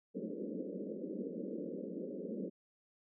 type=band-pass noise; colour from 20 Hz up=pink; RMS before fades=-42 dBFS; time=0.14-2.5 s; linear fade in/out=20 ms; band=180 to 550 Hz; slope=96 dB/octave; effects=none